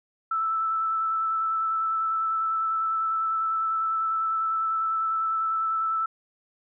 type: tone with vibrato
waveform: sine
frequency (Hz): 1318.5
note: E6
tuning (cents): 0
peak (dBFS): -23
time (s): 0.31-6.06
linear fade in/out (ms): 5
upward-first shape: square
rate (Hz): 10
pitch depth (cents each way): 10
effects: none